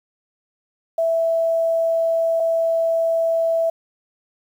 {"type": "tone pair in turn", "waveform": "sine", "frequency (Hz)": [659.3, 659.3], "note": ["E5", "E5"], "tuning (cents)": [0, 0], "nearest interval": "unison", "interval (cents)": 0, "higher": "neither", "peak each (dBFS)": -16, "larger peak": "neither", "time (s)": [[0.98, 2.4], [2.4, 3.7]], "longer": "first", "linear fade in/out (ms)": 5, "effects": ["8-bit"]}